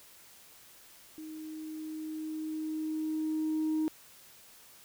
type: tone with level ramp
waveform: sine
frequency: 312.5 Hz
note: D#4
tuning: 8 cents sharp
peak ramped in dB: -41 to -25 dBFS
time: 1.18-3.88 s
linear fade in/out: 0 ms
effects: tanh soft clip ceiling -25 dBFS + white hiss -56 dBFS RMS until 4.84 s